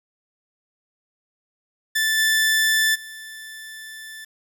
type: tone with level steps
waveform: sawtooth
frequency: 1759 Hz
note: A6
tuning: 1 cent flat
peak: -15 / -13 / -32 dBFS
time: 1.95-4.25 s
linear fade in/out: 10 ms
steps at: 2.17 / 2.94 s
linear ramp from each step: 20 ms
effects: 8-bit